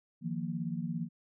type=chord; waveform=sine; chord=Eb suspended second; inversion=none; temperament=equal with one note detuned; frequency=157.37 / 174.61 / 233.1 Hz; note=Eb3 / F3 / Bb3; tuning=+20 / 0 / 0 cents; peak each=-38 / -36 / -38 dBFS; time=0.21-1.09 s; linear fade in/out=50 ms; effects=none